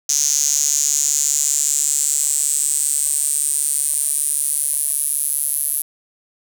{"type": "tone with high-pass filter sweep", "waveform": "sawtooth", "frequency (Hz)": 145.2, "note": "D3", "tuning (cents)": -19, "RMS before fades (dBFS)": -19, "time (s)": [0.09, 5.82], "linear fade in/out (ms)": 5, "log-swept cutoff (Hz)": [6300, 11000], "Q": 7.2, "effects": []}